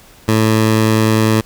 15% pulse tone, 110 Hz, A2, in tune, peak -4 dBFS, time 0.28-1.41 s, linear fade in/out 5 ms, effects pink hiss -44 dBFS RMS until 1.45 s

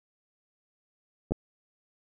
clicks, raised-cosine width 2 ms, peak -27 / -12 dBFS, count 2, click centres 1.309 / 1.32 s, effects none

